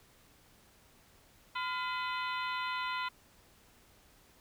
harmonic tone with a mistuned harmonic, 506 Hz, B4, 42 cents sharp, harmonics 2 / 3 / 4 / 5 / 6 / 7 / 8, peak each -36 / -40 / -42 / -44 / -46 / -47 / -48 dBFS, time 1.55-3.09 s, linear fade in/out 10 ms, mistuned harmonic 3, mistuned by -130 cents, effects pink hiss -63 dBFS RMS until 4.4 s

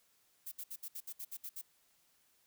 violet noise bursts, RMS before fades -44 dBFS, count 10, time 0.46-1.616 s, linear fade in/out 10 ms, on 58 ms, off 64 ms, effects white hiss -72 dBFS RMS until 2.46 s

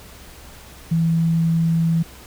sine tone, 164.81 Hz, E3, in tune, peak -15 dBFS, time 0.91-2.03 s, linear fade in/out 10 ms, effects added 65 Hz sine -46 dBFS peak until 2.26 s + pink hiss -43 dBFS RMS until 2.26 s

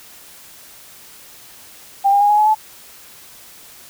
sine tone with pitch steps, 793 / 806.9 / 821 / 835.3 / 849.9 / 864.8 Hz, G5 / G5 / G#5 / G#5 / G#5 / A5, +20 / +50 / -20 / +10 / +40 / -30 cents, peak -10 dBFS, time 2.04-2.55 s, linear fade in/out 20 ms, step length 85 ms, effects white hiss -42 dBFS RMS until 3.89 s

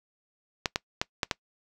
clicks, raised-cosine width 0.2 ms, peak -8 dBFS, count 5, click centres 0.658 / 0.759 / 1.015 / 1.232 / 1.312 s, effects noise-tail reverb RT60 0.1 s tail -23 dB re dry

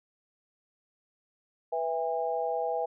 sine chord, E major, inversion second, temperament equal with one note detuned, 493.9 / 659.3 / 810.2 Hz, B4 / E5 / G#5, 0 / 0 / -43 cents, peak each -32 dBFS, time 1.72-2.86 s, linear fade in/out 10 ms, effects none

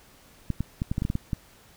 clicks, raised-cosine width 5 ms, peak -14 dBFS, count 10, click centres 0.503 / 0.606 / 0.819 / 0.915 / 0.981 / 1.021 / 1.051 / 1.101 / 1.154 / 1.332 s, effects pink hiss -55 dBFS RMS until 1.76 s

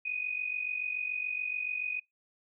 sine tone with amplitude modulation, 2489 Hz, D#7, in tune, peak -28 dBFS, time 0.05-2 s, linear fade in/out 10 ms, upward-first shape sine, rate 47 Hz, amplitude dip 75%, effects noise-tail reverb RT60 0.2 s tail -25 dB re dry

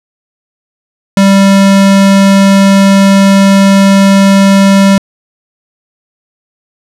square tone, 196 Hz, G3, in tune, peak -3 dBFS, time 1.17-4.98 s, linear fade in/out 2 ms, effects low-pass 10000 Hz 12 dB/octave

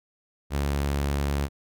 sawtooth tone, 70.8 Hz, C#2, 37 cents sharp, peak -20 dBFS, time 0.5-1.49 s, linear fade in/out 50 ms, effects none

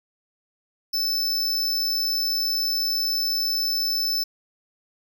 square tone, 5274 Hz, E8, in tune, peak -22 dBFS, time 0.93-4.24 s, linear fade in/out 10 ms, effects none

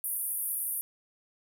pink band-pass noise, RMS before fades -33 dBFS, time 0.04-0.81 s, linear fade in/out 0 ms, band 9500 to 15000 Hz, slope 96 dB/octave, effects none

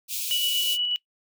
white high-pass noise, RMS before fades -30 dBFS, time 0.08-0.78 s, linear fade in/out 50 ms, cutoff 2400 Hz, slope 96 dB/octave
sine tone with tremolo, 2945 Hz, F#7, 9 cents flat, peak -22 dBFS, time 0.31-0.96 s, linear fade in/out 0 ms, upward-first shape square, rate 8.3 Hz, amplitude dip 25%
effects noise-tail reverb RT60 0.1 s tail -20 dB re dry

